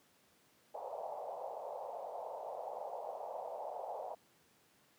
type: band-pass noise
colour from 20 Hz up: pink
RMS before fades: -44 dBFS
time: 0.74-4.15 s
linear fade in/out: 5 ms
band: 520 to 880 Hz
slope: 48 dB/octave
effects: pink hiss -69 dBFS RMS until 4.98 s + high-pass 150 Hz 12 dB/octave